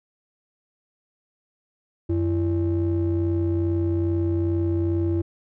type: ring-modulated tone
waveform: triangle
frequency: 122.1 Hz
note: B2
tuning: 19 cents flat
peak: -15 dBFS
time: 2.09-5.22 s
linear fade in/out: 10 ms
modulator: 213 Hz
effects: none